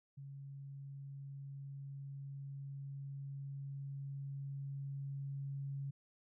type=tone with level ramp; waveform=sine; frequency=138.59 Hz; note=C#3; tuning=in tune; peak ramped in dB=-47 to -39 dBFS; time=0.17-5.91 s; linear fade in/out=10 ms; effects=none